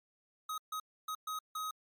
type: tone bursts at uneven times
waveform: square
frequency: 1263 Hz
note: D#6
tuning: 26 cents sharp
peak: -37 dBFS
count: 5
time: 0.49-0.58 / 0.72-0.8 / 1.08-1.15 / 1.27-1.39 / 1.55-1.71 s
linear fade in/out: 5 ms
effects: MP3 96 kbps